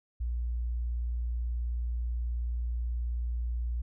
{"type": "tone", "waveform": "sine", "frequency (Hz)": 59.3, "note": "A#1", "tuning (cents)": 30, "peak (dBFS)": -29, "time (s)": [0.2, 3.82], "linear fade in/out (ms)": 10, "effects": []}